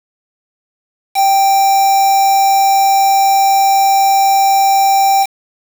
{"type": "tone with quantisation", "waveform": "triangle", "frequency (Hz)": 784, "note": "G5", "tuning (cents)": 0, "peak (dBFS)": -6, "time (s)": [1.14, 5.27], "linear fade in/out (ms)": 50, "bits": 3, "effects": []}